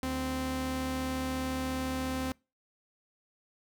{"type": "tone pair together", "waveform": "sawtooth", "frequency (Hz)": [74.28, 260], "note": ["D2", "C4"], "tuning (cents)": [20, -11], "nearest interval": "octave + minor seventh", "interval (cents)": 2169, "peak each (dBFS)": [-34, -28], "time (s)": [0.03, 2.32], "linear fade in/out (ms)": 0, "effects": ["noise-tail reverb RT60 0.3 s tail -26 dB re dry"]}